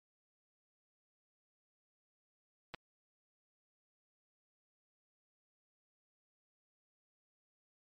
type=clicks; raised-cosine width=0.3 ms; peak=-27 dBFS; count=2; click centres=2.74 / 2.746 s; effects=MP3 64 kbps